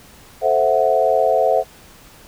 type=chord; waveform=sine; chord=F# half-diminished seventh; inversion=first; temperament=equal; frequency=440 / 523.3 / 659.3 / 740 Hz; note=A4 / C5 / E5 / F#5; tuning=0 / 0 / 0 / 0 cents; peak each=-21 / -18 / -17 / -19 dBFS; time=0.41-1.64 s; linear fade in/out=50 ms; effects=pink hiss -45 dBFS RMS until 2.27 s

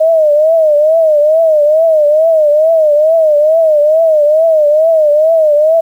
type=tone with vibrato; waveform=sine; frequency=622 Hz; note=D#5; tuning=1 cent flat; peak=-5 dBFS; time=0-5.81 s; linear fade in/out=10 ms; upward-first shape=triangle; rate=2.3 Hz; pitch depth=120 cents each way; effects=7-bit

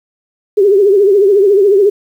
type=tone with vibrato; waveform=sine; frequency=399 Hz; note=G4; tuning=31 cents sharp; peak=-5 dBFS; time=0.57-1.9 s; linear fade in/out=10 ms; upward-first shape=triangle; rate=14 Hz; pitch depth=120 cents each way; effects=7-bit

